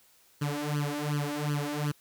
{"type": "tone with flanger", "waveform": "sawtooth", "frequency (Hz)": 146.83, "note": "D3", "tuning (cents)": 0, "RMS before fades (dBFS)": -31, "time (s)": [0.41, 1.92], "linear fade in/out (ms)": 10, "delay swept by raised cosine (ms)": [0.65, 3.35], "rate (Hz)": 2.7, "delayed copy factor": 1, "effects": ["white hiss -62 dBFS RMS until 2 s"]}